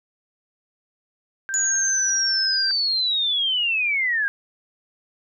sine tone with pitch glide, 1573 to 1562.1 Hz, G6 to G6, +6 to -7 cents, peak -26 dBFS, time 1.49-2.71 s, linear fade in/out 0 ms, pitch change -13 cents, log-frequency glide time 1.68-2.27 s
sine linear sweep, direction down, 6920 to 1590 Hz, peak -19 dBFS, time 1.54-4.28 s, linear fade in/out 0 ms
effects none

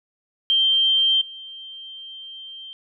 sine tone with level steps, 3148 Hz, G7, 7 cents sharp, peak -15 / -35 dBFS, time 0.5-2.73 s, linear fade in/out 0 ms, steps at 1.21 s, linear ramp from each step 5 ms, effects none

